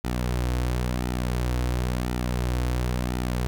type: tone with flanger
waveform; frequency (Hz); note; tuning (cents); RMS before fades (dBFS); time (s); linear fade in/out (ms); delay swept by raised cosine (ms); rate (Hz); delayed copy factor
sawtooth; 61.5; B1; -7; -26; 0.04-3.47; 0; 1.8 to 5.1; 0.96; -0.5
effects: none